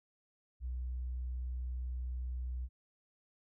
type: tone with tanh clipping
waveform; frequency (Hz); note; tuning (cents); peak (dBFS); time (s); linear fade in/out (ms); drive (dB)
triangle; 62.3; B1; +16; -36; 0.6-2.69; 50; 5
effects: none